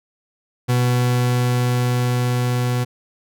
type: tone with level ramp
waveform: 40% pulse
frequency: 123.47 Hz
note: B2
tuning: in tune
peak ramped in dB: -14 to -17 dBFS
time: 0.68-2.85 s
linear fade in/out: 20 ms
effects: none